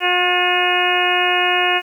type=harmonic tone with a mistuned harmonic; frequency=359.4 Hz; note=F4; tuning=50 cents sharp; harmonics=1 / 2 / 3 / 4 / 5 / 6 / 7 / 8; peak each=-23 / -20 / -24 / -25 / -22 / -25 / -21 / -21 dBFS; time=0-1.82 s; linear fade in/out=50 ms; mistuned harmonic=5; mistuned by=-29 cents; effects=8-bit